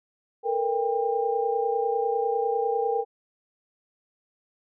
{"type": "tone cluster", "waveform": "sine", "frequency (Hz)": [447.6, 477.6, 797], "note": ["A4", "A#4", "G5"], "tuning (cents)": [30, 42, 28], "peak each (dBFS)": -27, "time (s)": [0.43, 3.05], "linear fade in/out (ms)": 50, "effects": []}